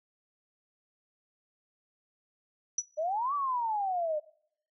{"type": "tone with exponential decay", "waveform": "sine", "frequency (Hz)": 5900, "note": "F#8", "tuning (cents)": -6, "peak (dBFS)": -23, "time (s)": [2.78, 2.85], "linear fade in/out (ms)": 5, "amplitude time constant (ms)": 15}
{"type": "exponential two-way sweep", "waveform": "sine", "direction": "up then down", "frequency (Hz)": [592, 1174.7, 592], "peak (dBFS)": -28, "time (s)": [2.97, 4.2], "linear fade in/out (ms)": 20, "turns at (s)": 3.34}
{"effects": ["noise-tail reverb RT60 0.6 s tail -20 dB re dry"]}